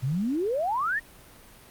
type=exponential sweep; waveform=sine; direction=up; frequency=118.4 to 1914 Hz; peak=-24 dBFS; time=0.02-1 s; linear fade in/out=20 ms; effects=pink hiss -51 dBFS RMS until 1.7 s + Opus 48 kbps